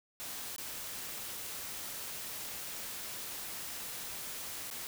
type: noise with dropouts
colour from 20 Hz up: white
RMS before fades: -42 dBFS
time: 0.2-4.87 s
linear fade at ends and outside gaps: 0 ms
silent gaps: 0.562-0.582 / 4.702-4.712 s
effects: none